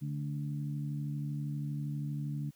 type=harmonic tone; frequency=72.6 Hz; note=D2; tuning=19 cents flat; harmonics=2 / 3 / 4; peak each=-34 / -43 / -45 dBFS; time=0.01-2.51 s; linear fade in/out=20 ms; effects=white hiss -68 dBFS RMS until 2.55 s